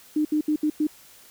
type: tone bursts at uneven times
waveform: sine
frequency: 303.8 Hz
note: D#4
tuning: 41 cents flat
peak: -19 dBFS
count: 5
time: 0.16-0.25 / 0.32-0.41 / 0.48-0.56 / 0.63-0.7 / 0.8-0.87 s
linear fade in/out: 5 ms
effects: white hiss -51 dBFS RMS until 1.3 s